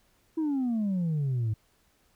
sine exponential sweep, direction down, 328.2 to 104.7 Hz, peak -23 dBFS, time 0.37-1.54 s, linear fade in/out 10 ms, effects tanh soft clip ceiling -24 dBFS + pink hiss -67 dBFS RMS until 2.15 s

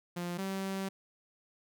sawtooth tone pair in turn, 175.1 / 192.92 Hz, F3 / G3, +5 / -27 cents, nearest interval major second, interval 168 cents, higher second, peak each -31 / -30 dBFS, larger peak second, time 0.16-0.38 / 0.38-0.89 s, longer second, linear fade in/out 10 ms, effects none

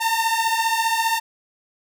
sawtooth beating tone pair, 899 / 914 Hz, A5 / A#5, +37 / -34 cents, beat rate 15 Hz, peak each -18 dBFS, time 0-1.2 s, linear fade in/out 20 ms, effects none

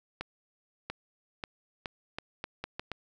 accelerating click train, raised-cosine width 0.3 ms, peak -19 dBFS, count 9, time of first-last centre 0.21-2.917 s, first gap 690 ms, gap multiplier 0.78, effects none

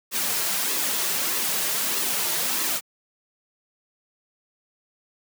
white noise with flanger, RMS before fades -25 dBFS, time 0.11-2.81 s, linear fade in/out 50 ms, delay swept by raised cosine 1.3 to 4 ms, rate 1.6 Hz, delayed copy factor -0.5, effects high-pass 200 Hz 12 dB/octave

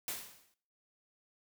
white noise with exponential decay, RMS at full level -36 dBFS, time 0.08-0.54 s, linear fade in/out 1 ms, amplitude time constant 99 ms, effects noise-tail reverb RT60 0.5 s tail -17 dB re dry

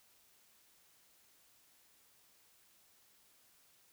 silence, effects white hiss -68 dBFS RMS until 3.92 s

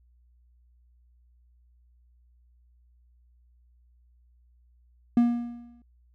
triangle tone with exponential decay, 238.2 Hz, A#3, 38 cents sharp, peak -13 dBFS, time 5.17-5.82 s, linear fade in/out 2 ms, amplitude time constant 140 ms, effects added 60 Hz sine -58 dBFS peak until 6.14 s

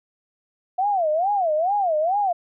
sine tone with vibrato, 709 Hz, F5, 26 cents sharp, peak -18 dBFS, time 0.78-2.33 s, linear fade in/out 10 ms, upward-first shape sine, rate 2.3 Hz, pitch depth 270 cents each way, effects none

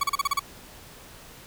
40% pulse tone bursts, 1127 Hz, C#6, 28 cents sharp, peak -20 dBFS, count 7, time 0.01-0.395 s, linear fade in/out 5 ms, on 25 ms, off 35 ms, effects pink hiss -47 dBFS RMS until 1.46 s

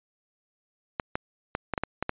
clicks, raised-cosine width 0.5 ms, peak -12 dBFS, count 8, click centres 0.998 / 1.155 / 1.551 / 1.737 / 1.778 / 1.836 / 2.026 / 2.094 s, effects resampled to 8000 Hz

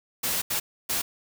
white noise bursts at uneven times, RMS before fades -27 dBFS, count 3, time 0.23-0.42 / 0.5-0.6 / 0.89-1.02 s, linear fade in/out 10 ms, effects none

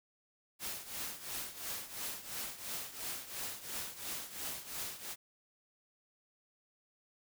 white noise with tremolo, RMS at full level -39 dBFS, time 0.59-5.16 s, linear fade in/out 50 ms, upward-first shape triangle, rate 2.9 Hz, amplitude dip 80%, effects none

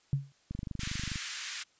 sine tone with exponential decay, 138.59 Hz, C#3, in tune, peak -22 dBFS, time 0.13-0.32 s, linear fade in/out 0 ms, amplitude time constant 41 ms
click train, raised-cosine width 5 ms, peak -25 dBFS, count 17, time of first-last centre 0.51-1.158 s, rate 24.7 Hz
pink high-pass noise, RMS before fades -38 dBFS, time 0.79-1.64 s, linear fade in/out 20 ms, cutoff 1600 Hz, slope 24 dB/octave
effects white hiss -67 dBFS RMS until 1.79 s + resampled to 16000 Hz

